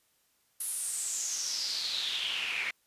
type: noise with band-pass filter sweep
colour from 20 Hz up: pink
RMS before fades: -34 dBFS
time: 0.6-2.71 s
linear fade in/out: 5 ms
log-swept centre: 11000 to 2200 Hz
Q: 5.9
effects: white hiss -71 dBFS RMS until 2.86 s + resampled to 32000 Hz